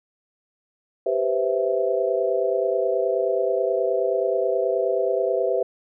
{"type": "chord", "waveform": "sine", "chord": "C major seventh", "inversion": "second", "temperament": "equal", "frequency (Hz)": [392, 493.9, 523.3, 659.3], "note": ["G4", "B4", "C5", "E5"], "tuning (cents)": [0, 0, 0, 0], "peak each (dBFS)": -25, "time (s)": [1.06, 5.63], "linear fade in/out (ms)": 5, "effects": []}